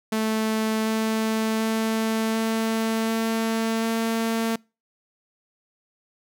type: tone with pitch steps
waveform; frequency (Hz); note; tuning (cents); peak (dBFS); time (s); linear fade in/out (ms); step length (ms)
sawtooth; 219.3 / 220.7 / 222.1 / 223.5 / 224.9 / 226.4; A3 / A3 / A3 / A3 / A3 / A3; -6 / +5 / +16 / +27 / +38 / +50; -18; 0.12-4.56; 5; 740
effects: noise-tail reverb RT60 0.3 s tail -26 dB re dry